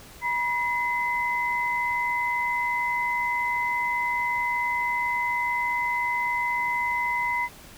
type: tone pair together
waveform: sine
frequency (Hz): 968 / 2040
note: B5 / C7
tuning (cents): -35 / -44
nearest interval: octave + minor second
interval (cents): 1291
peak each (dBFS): -26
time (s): 0.21-7.49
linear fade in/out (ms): 50
effects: pink hiss -47 dBFS RMS until 7.77 s